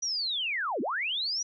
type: linear two-way sweep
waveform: sine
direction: down then up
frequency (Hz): 5920 to 208.2 to 5920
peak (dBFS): -28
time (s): 0.02-1.43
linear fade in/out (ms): 10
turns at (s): 0.81
effects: none